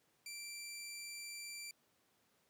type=tone; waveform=15% pulse; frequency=2349 Hz; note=D7; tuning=in tune; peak=-39 dBFS; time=0.26-1.71 s; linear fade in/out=2 ms; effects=pink hiss -75 dBFS RMS until 2.49 s + high-pass 150 Hz 12 dB/octave